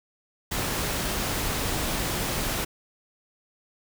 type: noise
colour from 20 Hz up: pink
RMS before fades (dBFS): -28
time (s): 0.51-2.65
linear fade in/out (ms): 10
effects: none